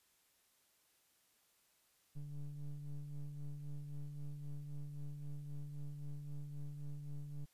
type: ring-modulated tone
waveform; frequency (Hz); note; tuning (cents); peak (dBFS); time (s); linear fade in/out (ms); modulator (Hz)
triangle; 71.5; D2; -46; -37; 2.15-7.46; 20; 73.4
effects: white hiss -74 dBFS RMS until 7.53 s + resampled to 32000 Hz